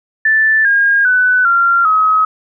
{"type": "tone with pitch steps", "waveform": "sine", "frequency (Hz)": [1760, 1623.3, 1497.2, 1380.9, 1273.6], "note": ["A6", "G#6", "F#6", "F6", "D#6"], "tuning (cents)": [0, -40, 20, -20, 40], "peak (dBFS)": -8, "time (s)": [0.25, 2.25], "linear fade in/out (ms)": 5, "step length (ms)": 400, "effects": []}